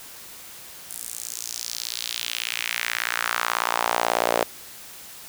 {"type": "tone with high-pass filter sweep", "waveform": "sawtooth", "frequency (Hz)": 58.27, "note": "A#1", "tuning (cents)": 0, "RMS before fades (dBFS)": -27, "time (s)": [0.9, 4.43], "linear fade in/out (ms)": 0, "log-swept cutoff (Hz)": [9800, 540], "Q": 2.1, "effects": ["white hiss -42 dBFS RMS until 5.28 s"]}